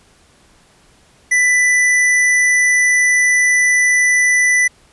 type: tone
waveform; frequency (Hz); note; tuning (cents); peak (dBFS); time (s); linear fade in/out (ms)
square; 1987; B6; +10; -11; 1.31-4.68; 10
effects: pink hiss -51 dBFS RMS until 4.92 s + resampled to 24000 Hz